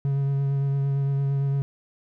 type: tone with vibrato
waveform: triangle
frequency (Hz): 138.59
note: C#3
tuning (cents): 0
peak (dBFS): -19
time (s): 0.05-1.62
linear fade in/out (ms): 0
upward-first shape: triangle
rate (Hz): 8.8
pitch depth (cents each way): 19
effects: none